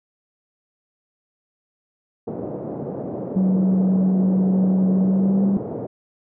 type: band-pass noise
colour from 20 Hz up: white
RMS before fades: -29 dBFS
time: 2.27-5.87 s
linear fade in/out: 10 ms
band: 120 to 550 Hz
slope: 24 dB/octave
type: tone with pitch glide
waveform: sine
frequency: 188.1 to 196.54 Hz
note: F#3 to G3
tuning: +29 to +5 cents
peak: -15 dBFS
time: 3.36-5.57 s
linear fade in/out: 2 ms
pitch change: +76 cents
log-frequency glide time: 5-5.45 s
effects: none